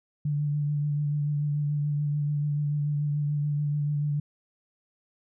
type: tone with vibrato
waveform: sine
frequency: 146.83 Hz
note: D3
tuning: in tune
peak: -24 dBFS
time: 0.25-4.2 s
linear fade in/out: 5 ms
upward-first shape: triangle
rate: 6.9 Hz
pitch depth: 27 cents each way
effects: none